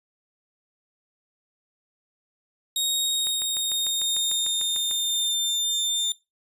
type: tone with pitch glide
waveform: sawtooth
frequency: 3750 to 3599 Hz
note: A#7 to A7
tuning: +10 to +38 cents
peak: -20 dBFS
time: 2.76-6.12 s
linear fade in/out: 2 ms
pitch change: -72 cents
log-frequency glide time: 3.01-5.4 s
type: click train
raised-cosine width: 0.3 ms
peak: -23 dBFS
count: 12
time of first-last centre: 3.27-4.912 s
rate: 6.7 Hz
effects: noise-tail reverb RT60 0.2 s tail -17 dB re dry + resampled to 32000 Hz